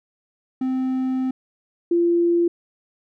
triangle / sine tone pair in turn, 259.5 / 343.3 Hz, C4 / F4, -14 / -30 cents, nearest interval perfect fourth, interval 484 cents, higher second, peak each -18 / -15 dBFS, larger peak second, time 0.61-1.31 / 1.91-2.48 s, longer first, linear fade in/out 5 ms, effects none

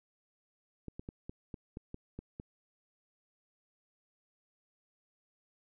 clicks, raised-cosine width 3 ms, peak -29 dBFS, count 9, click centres 0.883 / 0.995 / 1.089 / 1.295 / 1.542 / 1.771 / 1.944 / 2.19 / 2.399 s, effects none

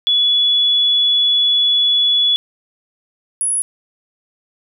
sine tone pair in turn, 3410 / 10293 Hz, G#7 / E9, +45 / -42 cents, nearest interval octave + perfect fifth, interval 1913 cents, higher second, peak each -11 / -15 dBFS, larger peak first, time 0.07-2.36 / 3.41-3.62 s, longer first, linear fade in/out 0 ms, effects none

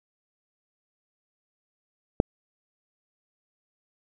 click, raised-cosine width 2 ms, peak -4 dBFS, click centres 2.201 s, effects none

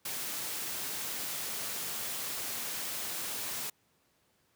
white noise, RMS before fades -37 dBFS, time 0.05-3.7 s, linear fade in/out 5 ms, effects pink hiss -71 dBFS RMS until 4.55 s + high-pass 100 Hz 12 dB/octave

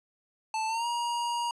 square tone with pitch glide, 880 to 948.6 Hz, A5 to A#5, 0 to +30 cents, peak -29 dBFS, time 0.54-1.51 s, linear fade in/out 2 ms, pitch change +130 cents, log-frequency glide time 0.67-0.86 s, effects resampled to 22050 Hz

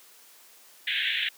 white band-pass noise, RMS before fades -28 dBFS, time 0.87-1.29 s, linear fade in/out 5 ms, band 1600 to 3700 Hz, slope 96 dB/octave, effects white hiss -54 dBFS RMS until 1.37 s + high-pass 300 Hz 12 dB/octave

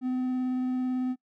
triangle tone with vibrato, 254.4 Hz, C4, 48 cents flat, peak -24 dBFS, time 0.01-1.16 s, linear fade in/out 50 ms, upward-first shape sine, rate 18 Hz, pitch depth 9 cents each way, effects noise-tail reverb RT60 0.1 s tail -24 dB re dry

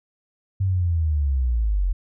sine linear sweep, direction down, 98 to 42.49 Hz, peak -18 dBFS, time 0.6-1.93 s, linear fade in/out 10 ms, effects none

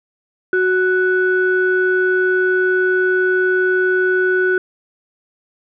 sine tone pair together, 370 / 1482.6 Hz, F#4 / F#6, 0 / +3 cents, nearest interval 2 octaves, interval 2403 cents, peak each -14 / -16 dBFS, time 0.53-4.58 s, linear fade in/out 2 ms, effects tanh soft clip ceiling -5 dBFS

